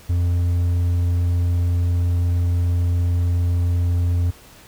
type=tone; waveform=triangle; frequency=87.31 Hz; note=F2; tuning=in tune; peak=-14 dBFS; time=0.09-4.31 s; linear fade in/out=10 ms; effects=pink hiss -46 dBFS RMS until 4.67 s